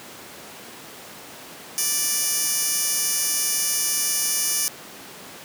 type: tone with high-pass filter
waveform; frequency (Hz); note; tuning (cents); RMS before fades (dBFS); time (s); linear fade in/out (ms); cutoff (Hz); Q
15% pulse; 587.3; D5; 0; -23; 1.78-4.68; 0; 6500; 0.93
effects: pink hiss -40 dBFS RMS until 5.44 s + high-pass 200 Hz 12 dB/octave